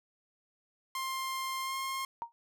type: tone with pitch glide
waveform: sawtooth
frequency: 1056 to 1067.7 Hz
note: C6 to C6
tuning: +16 to +35 cents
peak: -30 dBFS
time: 0.95-2.05 s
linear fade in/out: 2 ms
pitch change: +19 cents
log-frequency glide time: 1.62-1.75 s
type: tone with exponential decay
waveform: sine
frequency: 932.3 Hz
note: A#5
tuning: in tune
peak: -30 dBFS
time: 2.22-2.32 s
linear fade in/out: 0 ms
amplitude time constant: 21 ms
effects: none